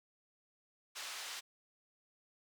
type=band-pass noise; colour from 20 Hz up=white; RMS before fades=-45 dBFS; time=0.95-1.41 s; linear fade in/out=20 ms; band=820 to 5700 Hz; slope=12 dB/octave; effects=none